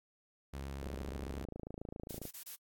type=tone with vibrato; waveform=sawtooth; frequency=68.6 Hz; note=C#2; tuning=17 cents flat; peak=-37 dBFS; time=0.53-1.45 s; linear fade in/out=10 ms; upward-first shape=square; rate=8.5 Hz; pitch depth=12 cents each way
type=click train; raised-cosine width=2 ms; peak=-30 dBFS; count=40; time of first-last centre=0.83-2.253 s; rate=27.4 Hz
type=noise bursts; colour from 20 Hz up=blue; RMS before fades=-47 dBFS; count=4; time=2.09-2.558 s; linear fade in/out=10 ms; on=99 ms; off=24 ms
effects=AAC 64 kbps